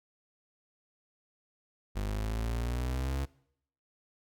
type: exponential sweep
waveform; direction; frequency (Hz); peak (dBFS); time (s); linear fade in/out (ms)
35% pulse; up; 49.64 to 69; -29; 1.95-3.26; 20
effects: noise-tail reverb RT60 0.7 s tail -22 dB re dry